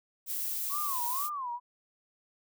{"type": "noise", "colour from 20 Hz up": "violet", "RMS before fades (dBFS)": -34, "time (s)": [0.26, 1.3], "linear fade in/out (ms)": 50}
{"type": "tone with vibrato", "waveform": "sine", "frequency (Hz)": 1072, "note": "C6", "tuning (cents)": 42, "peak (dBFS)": -33, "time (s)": [0.69, 1.6], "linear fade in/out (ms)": 50, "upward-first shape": "sine", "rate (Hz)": 2.1, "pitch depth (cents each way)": 210}
{"effects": []}